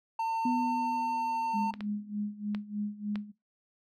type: tone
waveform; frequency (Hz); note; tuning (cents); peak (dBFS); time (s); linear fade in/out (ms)
triangle; 903; A5; +45; -26; 0.19-1.71; 5
type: tone with exponential decay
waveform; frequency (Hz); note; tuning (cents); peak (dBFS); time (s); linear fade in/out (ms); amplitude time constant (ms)
sine; 246.9; B3; 0; -26; 0.45-2.34; 5; 410
type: tone with tremolo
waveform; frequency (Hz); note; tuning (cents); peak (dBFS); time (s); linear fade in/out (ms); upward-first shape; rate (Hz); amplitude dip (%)
sine; 207.7; G#3; 0; -29; 1.53-3.32; 20; sine; 3.3; 85
type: clicks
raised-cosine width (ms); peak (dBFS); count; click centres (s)
0.3; -24; 4; 1.739 / 1.807 / 2.548 / 3.157
effects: noise-tail reverb RT60 0.2 s tail -20 dB re dry